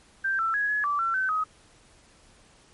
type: tone with pitch steps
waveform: sine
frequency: 1574 / 1335 / 1667 / 1693 / 1161 / 1350 / 1531 / 1263 Hz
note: G6 / E6 / G#6 / G#6 / D6 / E6 / G6 / D#6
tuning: +7 / +22 / +6 / +33 / -20 / +41 / -41 / +26 cents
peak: -23 dBFS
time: 0.24-1.44 s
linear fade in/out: 10 ms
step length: 150 ms
effects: pink hiss -57 dBFS RMS until 2.73 s + MP3 48 kbps